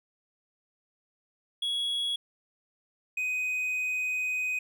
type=tone pair in turn; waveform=triangle; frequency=3342 / 2504 Hz; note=G#7 / D#7; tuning=+10 / +10 cents; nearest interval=perfect fourth; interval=500 cents; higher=first; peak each=-26 dBFS; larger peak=neither; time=1.62-2.16 / 3.17-4.59 s; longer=second; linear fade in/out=5 ms; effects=none